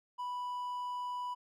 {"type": "tone", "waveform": "triangle", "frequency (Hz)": 987, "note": "B5", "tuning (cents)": -1, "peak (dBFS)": -34, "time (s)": [0.18, 1.35], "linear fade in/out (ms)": 20, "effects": []}